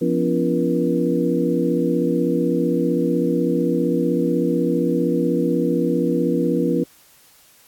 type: tone cluster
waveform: sine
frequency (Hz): 173.9 / 249.6 / 285.4 / 342.1 / 478.4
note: F3 / B3 / D4 / F4 / A#4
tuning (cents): -7 / +19 / -49 / -36 / +45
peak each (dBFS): -23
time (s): 0.01-6.84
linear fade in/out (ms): 10
effects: white hiss -52 dBFS RMS until 7.67 s + AAC 64 kbps